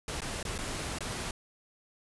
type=noise with dropouts; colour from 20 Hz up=pink; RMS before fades=-36 dBFS; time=0.08-1.31 s; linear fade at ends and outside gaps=2 ms; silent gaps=0.206-0.218 / 0.429-0.451 / 0.58-0.587 / 0.986-1.006 s; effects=resampled to 24000 Hz